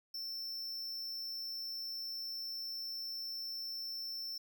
square tone, 5370 Hz, E8, 31 cents sharp, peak -40 dBFS, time 0.14-4.38 s, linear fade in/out 5 ms, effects none

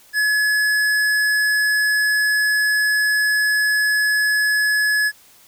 sine tone with hard clipping, 1700 Hz, G#6, 40 cents sharp, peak -17 dBFS, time 0.13-5.12 s, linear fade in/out 50 ms, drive 14 dB, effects white hiss -50 dBFS RMS until 5.47 s

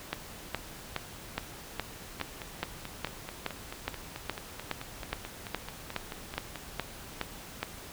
two click trains, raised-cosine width 0.3 ms, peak -14 / -22 dBFS, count 19 / 21, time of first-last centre 0.13-7.63 / 2.2-6.557 s, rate 2.4 / 4.59 Hz, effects pink hiss -46 dBFS RMS until 7.92 s

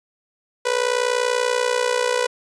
sawtooth tone with amplitude modulation, 493.9 Hz, B4, in tune, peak -11 dBFS, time 0.65-2.27 s, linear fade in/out 10 ms, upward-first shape sine, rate 60.4 Hz, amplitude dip 80%, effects resampled to 22050 Hz

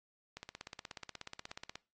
click train, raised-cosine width 0.2 ms, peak -27 dBFS, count 24, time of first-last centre 0.37-1.756 s, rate 16.6 Hz, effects noise-tail reverb RT60 0.3 s tail -21 dB re dry + AAC 32 kbps

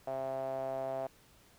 sawtooth tone with band-pass filter, 133.1 Hz, C3, 30 cents sharp, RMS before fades -37 dBFS, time 0.07-1.07 s, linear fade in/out 5 ms, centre 670 Hz, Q 6.4, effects pink hiss -63 dBFS RMS until 1.58 s

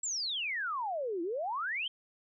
sine exponential two-way sweep, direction down then up, 7830 to 324.6 to 3231 Hz, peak -32 dBFS, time 0.03-1.88 s, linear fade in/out 5 ms, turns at 1.22 s, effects none

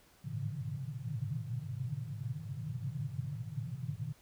white band-pass noise, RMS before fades -39 dBFS, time 0.24-4.13 s, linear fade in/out 10 ms, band 100 to 160 Hz, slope 96 dB/octave, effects pink hiss -64 dBFS RMS until 4.21 s

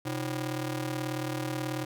sawtooth ring-modulated tone, 220 Hz, A3, in tune, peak -24 dBFS, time 0.05-1.85 s, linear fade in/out 10 ms, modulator 90.8 Hz, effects none

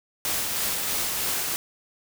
white noise with tremolo, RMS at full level -26 dBFS, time 0.25-1.56 s, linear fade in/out 0 ms, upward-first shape sine, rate 3.1 Hz, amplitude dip 25%, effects none

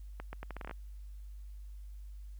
accelerating click train, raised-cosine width 0.5 ms, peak -27 dBFS, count 10, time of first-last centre 0.2-0.711 s, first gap 130 ms, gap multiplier 0.77, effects added 50 Hz sine -44 dBFS peak until 2.39 s + white hiss -72 dBFS RMS until 2.39 s

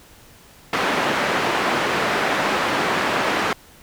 white band-pass noise, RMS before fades -21 dBFS, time 0.73-3.53 s, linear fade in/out 2 ms, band 180 to 1700 Hz, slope 12 dB/octave, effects pink hiss -48 dBFS RMS until 3.82 s

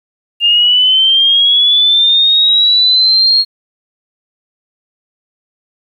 sine linear sweep, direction up, 2800 to 4281 Hz, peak -6 dBFS, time 0.4-3.45 s, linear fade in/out 50 ms, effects 8-bit

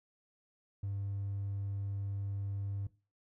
triangle tone, 99.4 Hz, G2, 25 cents sharp, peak -32 dBFS, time 0.83-2.87 s, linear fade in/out 5 ms, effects noise-tail reverb RT60 0.3 s tail -19 dB re dry + tanh soft clip ceiling -29 dBFS

